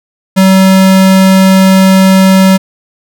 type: tone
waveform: square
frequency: 190.2 Hz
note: F#3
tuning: 48 cents sharp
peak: -3 dBFS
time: 0.36-2.58 s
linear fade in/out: 20 ms
effects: none